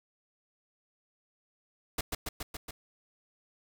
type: noise with echo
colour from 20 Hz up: pink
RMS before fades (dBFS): -32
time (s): 1.98-2.01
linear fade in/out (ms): 5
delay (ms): 140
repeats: 5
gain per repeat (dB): -2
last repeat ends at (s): 2.71
effects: none